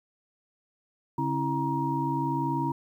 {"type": "tone cluster", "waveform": "sine", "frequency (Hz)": [141, 269.1, 329.6, 944], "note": ["C#3", "C4", "E4", "A#5"], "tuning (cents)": [30, 49, 0, 22], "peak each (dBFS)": [-31, -32, -32, -29], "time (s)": [1.18, 2.72], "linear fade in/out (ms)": 5, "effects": ["10-bit"]}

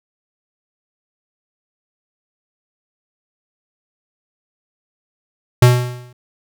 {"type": "tone with exponential decay", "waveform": "square", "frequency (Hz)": 123.47, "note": "B2", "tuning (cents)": 0, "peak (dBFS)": -4, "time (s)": [5.62, 6.13], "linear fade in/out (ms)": 5, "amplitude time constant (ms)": 110, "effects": []}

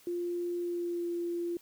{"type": "tone with pitch glide", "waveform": "sine", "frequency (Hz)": [349.2, 344.6], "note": ["F4", "F4"], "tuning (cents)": [0, -23], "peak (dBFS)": -31, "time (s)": [0.07, 1.57], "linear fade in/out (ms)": 2, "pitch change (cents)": -23, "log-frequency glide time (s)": [0.59, 1.09], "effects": ["white hiss -60 dBFS RMS until 1.61 s"]}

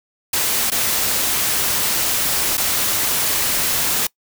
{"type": "noise with dropouts", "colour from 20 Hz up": "white", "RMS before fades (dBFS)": -19, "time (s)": [0.33, 4.07], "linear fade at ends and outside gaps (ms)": 5, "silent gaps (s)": [[0.703, 0.717], [2.571, 2.577]], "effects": ["noise-tail reverb RT60 0.1 s tail -24 dB re dry"]}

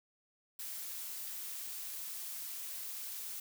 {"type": "noise", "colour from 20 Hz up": "blue", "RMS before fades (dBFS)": -43, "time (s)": [0.59, 3.4], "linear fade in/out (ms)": 5, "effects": []}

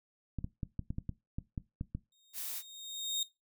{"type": "clicks", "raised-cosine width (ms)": 5, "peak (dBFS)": -24, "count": 11, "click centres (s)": [0.387, 0.444, 0.632, 0.793, 0.905, 0.984, 1.093, 1.385, 1.578, 1.811, 1.95]}
{"type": "tone with exponential growth", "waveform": "30% pulse", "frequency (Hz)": 3705, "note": "A#7", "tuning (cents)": -11, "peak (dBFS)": -27, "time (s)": [2.12, 3.23], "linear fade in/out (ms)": 2, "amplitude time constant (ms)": 240}
{"type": "noise", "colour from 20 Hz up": "blue", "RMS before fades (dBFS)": -40, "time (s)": [2.33, 2.63], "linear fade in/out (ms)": 50}
{"effects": ["noise-tail reverb RT60 0.2 s tail -18 dB re dry"]}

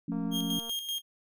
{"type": "chord", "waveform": "sine", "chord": "F augmented", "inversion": "none", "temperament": "equal", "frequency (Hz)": [174.61, 220, 277.2], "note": ["F3", "A3", "C#4"], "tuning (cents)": [0, 0, 0], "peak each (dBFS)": -34, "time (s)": [0.08, 0.59], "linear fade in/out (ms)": 5}
{"type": "click train", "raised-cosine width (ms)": 1, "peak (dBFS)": -34, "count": 134, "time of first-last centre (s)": [0.12, 0.696], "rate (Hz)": 231}
{"type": "tone with tremolo", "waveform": "40% pulse", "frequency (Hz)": 3230, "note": "G#7", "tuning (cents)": -49, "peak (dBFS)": -30, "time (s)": [0.31, 1.02], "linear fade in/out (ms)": 50, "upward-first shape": "square", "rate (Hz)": 5.2, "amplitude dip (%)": 55}
{"effects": []}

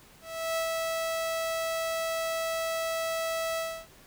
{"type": "tone with ADSR envelope", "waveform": "sawtooth", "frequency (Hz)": 654, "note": "E5", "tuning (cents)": -14, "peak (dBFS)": -23, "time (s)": [0.21, 3.87], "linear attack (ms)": 360, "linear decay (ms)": 96, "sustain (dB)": -2, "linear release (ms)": 290, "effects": ["pink hiss -55 dBFS RMS until 4.06 s"]}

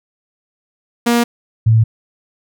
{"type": "tone pair in turn", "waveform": ["sawtooth", "sine"], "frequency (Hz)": [236.9, 111.8], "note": ["A#3", "A2"], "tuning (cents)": [28, 28], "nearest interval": "octave + minor second", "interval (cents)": 1300, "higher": "first", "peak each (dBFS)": -7, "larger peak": "neither", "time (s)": [[1.06, 1.24], [1.66, 1.84]], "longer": "neither", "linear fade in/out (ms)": 10, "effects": []}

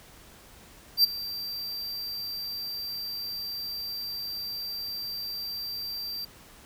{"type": "tone with ADSR envelope", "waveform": "square", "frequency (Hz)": 4699, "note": "D8", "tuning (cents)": 0, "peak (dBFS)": -15, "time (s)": [0.97, 6.25], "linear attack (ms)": 70, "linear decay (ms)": 12, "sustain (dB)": -18, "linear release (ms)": 5, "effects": ["pink hiss -52 dBFS RMS until 6.65 s"]}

